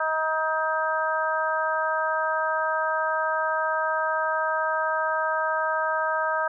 harmonic tone, 315.6 Hz, D#4, 25 cents sharp, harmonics 2 / 3 / 4 / 5, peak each -28 / -28 / -28 / -28 dBFS, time 0-6.48 s, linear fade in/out 5 ms, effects none

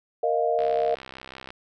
sine chord, Bb suspended fourth, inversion none, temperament just, 466.2 / 621.6 / 699.2 Hz, Bb4 / Eb5 / F5, 0 / -2 / +2 cents, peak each -25 dBFS, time 0.23-0.95 s, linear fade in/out 5 ms
click train, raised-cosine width 0.3 ms, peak -23 dBFS, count 61, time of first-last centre 0.59-1.505 s, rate 65.6 Hz
effects none

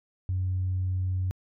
sine tone, 92.5 Hz, F#2, in tune, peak -24 dBFS, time 0.29-1.31 s, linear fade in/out 0 ms, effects tanh soft clip ceiling -21 dBFS

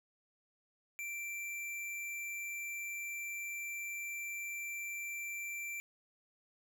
square tone, 2349 Hz, D7, in tune, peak -40 dBFS, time 0.99-5.8 s, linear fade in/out 0 ms, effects none

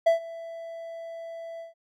triangle tone with ADSR envelope, 664 Hz, E5, 12 cents sharp, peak -13 dBFS, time 0.06-1.74 s, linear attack 11 ms, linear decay 120 ms, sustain -21 dB, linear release 140 ms, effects none

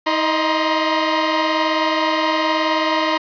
sawtooth tone cluster, 318.5 / 618 / 951 / 1043 Hz, D#4 / D#5 / A#5 / C6, +41 / -12 / +34 / -6 cents, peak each -18 dBFS, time 0.06-3.18 s, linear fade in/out 10 ms, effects resampled to 11025 Hz + 8-bit

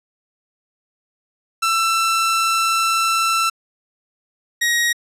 sawtooth tone pair in turn, 1336 / 1889.4 Hz, E6 / A#6, +23 / +23 cents, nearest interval tritone, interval 600 cents, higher second, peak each -12 dBFS, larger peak neither, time 1.62-3.5 / 4.61-4.93 s, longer first, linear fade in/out 10 ms, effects low-pass 12000 Hz 12 dB/octave

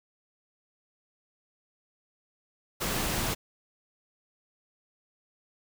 pink noise, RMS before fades -30 dBFS, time 2.8-3.35 s, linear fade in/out 20 ms, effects none

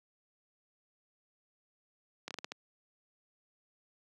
slowing click train, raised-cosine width 0.2 ms, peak -22 dBFS, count 6, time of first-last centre 2.28-2.519 s, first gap 27 ms, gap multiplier 1.29, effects high-pass 200 Hz 12 dB/octave

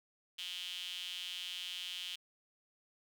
sawtooth tone with high-pass filter, 180 Hz, F#3, 47 cents flat, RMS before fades -43 dBFS, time 0.38-2.16 s, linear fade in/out 10 ms, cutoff 3100 Hz, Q 6.7, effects none

